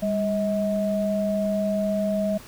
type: tone pair together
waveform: sine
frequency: 200.6 / 637 Hz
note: G3 / D#5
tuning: +40 / +41 cents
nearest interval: octave + minor sixth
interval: 2001 cents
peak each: -24 dBFS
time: 0.02-2.38 s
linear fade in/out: 10 ms
effects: pink hiss -45 dBFS RMS until 2.47 s